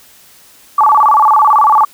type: tone with vibrato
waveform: sine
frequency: 998 Hz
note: B5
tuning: 18 cents sharp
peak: -5 dBFS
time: 0.78-1.85 s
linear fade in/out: 5 ms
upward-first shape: square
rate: 18 Hz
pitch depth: 250 cents each way
effects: white hiss -43 dBFS RMS until 1.93 s